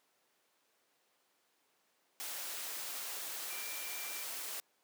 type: tone in noise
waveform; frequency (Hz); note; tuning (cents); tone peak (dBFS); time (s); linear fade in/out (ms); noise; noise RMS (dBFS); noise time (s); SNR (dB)
sine; 2357; D7; +6; -48; 3.5-4.23; 0; white; -42; 2.2-4.6; -9
effects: pink hiss -74 dBFS RMS until 4.83 s + high-pass 400 Hz 12 dB/octave